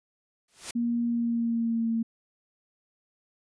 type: noise with exponential growth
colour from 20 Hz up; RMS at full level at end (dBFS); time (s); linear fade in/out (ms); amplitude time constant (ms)
white; -31; 0.48-0.71; 5; 49
type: tone with pitch glide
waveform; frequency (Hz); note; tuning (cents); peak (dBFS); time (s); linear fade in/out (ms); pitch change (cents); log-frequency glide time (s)
sine; 236.3 to 227.6; A#3 to A#3; +24 to -41; -24; 0.75-2.03; 10; -65; 1.06-1.91
effects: resampled to 22050 Hz